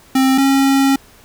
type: tone pair in turn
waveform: square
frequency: 264.4 / 272.3 Hz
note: C4 / C#4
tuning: +18 / -31 cents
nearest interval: minor second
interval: 51 cents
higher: second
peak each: -11 dBFS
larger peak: neither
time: 0.15-0.38 / 0.38-0.96 s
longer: second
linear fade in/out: 5 ms
effects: pink hiss -46 dBFS RMS until 1.24 s